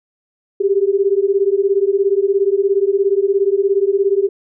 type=beating tone pair; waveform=sine; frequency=387.1 / 404.1 Hz; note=G4 / G#4; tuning=-22 / -47 cents; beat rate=17 Hz; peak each=-15 dBFS; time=0.6-4.29 s; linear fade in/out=10 ms; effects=none